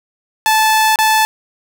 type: tone with dropouts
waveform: sawtooth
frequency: 873 Hz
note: A5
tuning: 14 cents flat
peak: -6 dBFS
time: 0.46-1.25 s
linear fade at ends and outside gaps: 0 ms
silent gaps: 0.958-0.988 s
effects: none